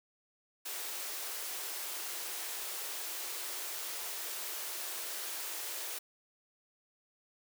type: high-pass noise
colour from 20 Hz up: white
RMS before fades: -40 dBFS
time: 0.65-5.99 s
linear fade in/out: 10 ms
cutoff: 320 Hz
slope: 96 dB/octave
effects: none